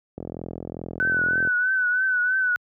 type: click train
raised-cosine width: 2 ms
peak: -19 dBFS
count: 56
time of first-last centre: 0.18-1.474 s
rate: 42.5 Hz
type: tone with vibrato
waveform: sine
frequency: 1500 Hz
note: F#6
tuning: 23 cents sharp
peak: -19 dBFS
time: 1-2.56 s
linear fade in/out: 0 ms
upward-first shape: triangle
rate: 3.1 Hz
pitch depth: 59 cents each way
effects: high-pass 80 Hz 12 dB/octave